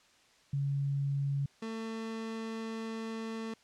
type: tone pair in turn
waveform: sine / 30% pulse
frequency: 140 / 224 Hz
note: C#3 / A3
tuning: +18 / +31 cents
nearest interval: minor sixth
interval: 813 cents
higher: second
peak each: -29 / -34 dBFS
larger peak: first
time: 0.53-1.46 / 1.62-3.54 s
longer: second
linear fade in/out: 5 ms
effects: white hiss -64 dBFS RMS until 3.63 s + low-pass 6000 Hz 12 dB/octave